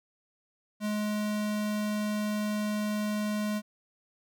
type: tone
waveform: square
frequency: 210.4 Hz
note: G#3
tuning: 23 cents sharp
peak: -29 dBFS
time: 0.8-3.62 s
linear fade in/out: 50 ms
effects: none